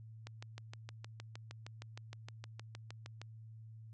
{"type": "click train", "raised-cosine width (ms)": 0.2, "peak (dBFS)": -30, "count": 20, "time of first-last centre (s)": [0.27, 3.216], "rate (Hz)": 6.45, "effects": ["added 111 Hz sine -50 dBFS peak until 3.93 s", "resampled to 22050 Hz"]}